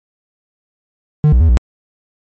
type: tone with pitch steps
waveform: triangle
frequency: 150.6 / 61.3 / 81.4 / 59.2 Hz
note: D3 / B1 / E2 / A#1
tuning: +44 / -12 / -21 / +27 cents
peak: -4 dBFS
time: 1.24-1.572 s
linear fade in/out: 0 ms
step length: 83 ms
effects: MP3 32 kbps